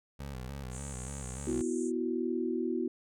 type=tone with vibrato; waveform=20% pulse; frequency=66.1 Hz; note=C2; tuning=18 cents sharp; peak=-34 dBFS; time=0.19-1.62 s; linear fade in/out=10 ms; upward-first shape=square; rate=3.4 Hz; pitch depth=91 cents each way
type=band-pass noise; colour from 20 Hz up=pink; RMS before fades=-48 dBFS; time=0.7-1.92 s; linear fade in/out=50 ms; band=6400 to 9400 Hz; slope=96 dB/octave
type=chord; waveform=sine; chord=B suspended fourth; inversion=none; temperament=equal; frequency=246.9 / 329.6 / 370 Hz; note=B3 / E4 / F#4; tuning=0 / 0 / 0 cents; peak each=-34 dBFS; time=1.47-2.88 s; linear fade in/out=5 ms
effects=none